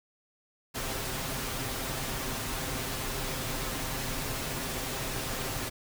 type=noise with comb filter; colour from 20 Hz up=pink; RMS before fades=-34 dBFS; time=0.74-5.7 s; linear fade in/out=20 ms; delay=7.6 ms; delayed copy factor=+0.5; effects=none